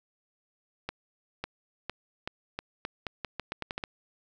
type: accelerating click train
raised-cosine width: 0.3 ms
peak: -17 dBFS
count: 14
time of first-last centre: 0.89-3.838 s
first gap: 550 ms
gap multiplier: 0.83
effects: none